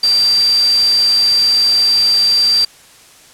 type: tone in noise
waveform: sine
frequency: 4699 Hz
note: D8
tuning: in tune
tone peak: -9 dBFS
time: 0.03-2.65 s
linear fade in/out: 5 ms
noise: white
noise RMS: -25 dBFS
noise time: 0.03-2.65 s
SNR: +13 dB
effects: white hiss -43 dBFS RMS until 3.33 s + low-pass 10000 Hz 12 dB/octave